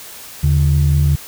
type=tone pair together; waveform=sine; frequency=77.56 / 142.9 Hz; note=D#2 / D3; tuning=-5 / -47 cents; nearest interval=major seventh; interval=1058 cents; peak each=-12 dBFS; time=0.43-1.16 s; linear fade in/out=10 ms; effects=tanh soft clip ceiling -5 dBFS + white hiss -35 dBFS RMS until 1.27 s